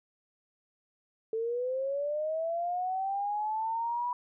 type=linear sweep; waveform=sine; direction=up; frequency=440 to 984 Hz; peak=-29 dBFS; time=1.33-4.13 s; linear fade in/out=2 ms; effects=none